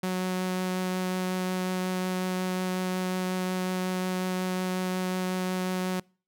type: tone with vibrato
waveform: sawtooth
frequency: 184.3 Hz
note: F#3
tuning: 7 cents flat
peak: -23 dBFS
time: 0.03-6 s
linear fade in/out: 5 ms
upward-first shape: triangle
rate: 5.5 Hz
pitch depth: 8 cents each way
effects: noise-tail reverb RT60 0.4 s tail -26 dB re dry